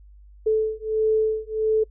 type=beating tone pair; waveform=sine; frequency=435.7 / 437.2 Hz; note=A4 / A4; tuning=-17 / -11 cents; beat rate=1.5 Hz; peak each=-22 dBFS; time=0.46-1.84 s; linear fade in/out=10 ms; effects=noise-tail reverb RT60 0.1 s tail -25 dB re dry + added 50 Hz sine -45 dBFS peak until 1.9 s